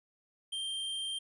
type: tone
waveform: square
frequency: 3166 Hz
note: G7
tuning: 17 cents sharp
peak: -35 dBFS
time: 0.52-1.19 s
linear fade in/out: 10 ms
effects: resampled to 24000 Hz